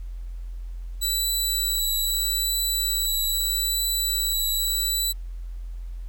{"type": "tone with vibrato", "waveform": "15% pulse", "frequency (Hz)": 3951, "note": "B7", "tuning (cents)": 0, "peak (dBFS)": -16, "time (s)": [1.01, 5.13], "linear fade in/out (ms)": 20, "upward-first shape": "triangle", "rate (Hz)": 0.79, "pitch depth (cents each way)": 10, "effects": ["added 43 Hz sine -31 dBFS peak until 6.08 s", "pink hiss -61 dBFS RMS until 6.08 s"]}